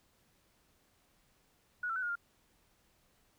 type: tone with pitch steps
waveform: sine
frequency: 1460 / 1341 / 1509 / 1430 / 1399 Hz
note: F#6 / E6 / F#6 / F6 / F6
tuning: -24 / +29 / +34 / +41 / +3 cents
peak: -33 dBFS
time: 1.83-2.155 s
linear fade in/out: 5 ms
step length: 65 ms
effects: pink hiss -71 dBFS RMS until 3.38 s